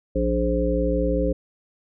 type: harmonic tone with a mistuned harmonic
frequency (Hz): 58.3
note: A#1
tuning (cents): +1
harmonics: 1 / 3 / 5 / 7 / 9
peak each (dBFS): -24 / -28 / -26 / -28 / -24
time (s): 0.15-1.33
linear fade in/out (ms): 10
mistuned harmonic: 7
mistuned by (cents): +49
effects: none